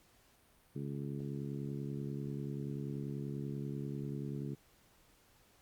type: harmonic tone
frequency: 70.3 Hz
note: C#2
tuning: 25 cents sharp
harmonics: 2 / 3 / 4 / 5 / 6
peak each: -40 / -44 / -46 / -48 / -50 dBFS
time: 0.75-4.55 s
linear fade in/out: 10 ms
effects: pink hiss -67 dBFS RMS until 5.61 s + Opus 48 kbps